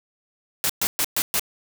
white noise bursts, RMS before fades -22 dBFS, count 5, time 0.64-1.395 s, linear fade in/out 0 ms, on 55 ms, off 120 ms, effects none

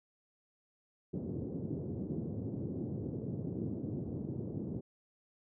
pink band-pass noise, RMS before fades -39 dBFS, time 1.13-4.81 s, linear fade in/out 10 ms, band 100 to 400 Hz, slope 24 dB/octave, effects none

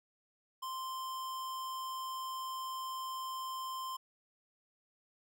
square tone, 1044 Hz, C6, 4 cents flat, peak -39 dBFS, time 0.62-3.97 s, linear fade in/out 10 ms, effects none

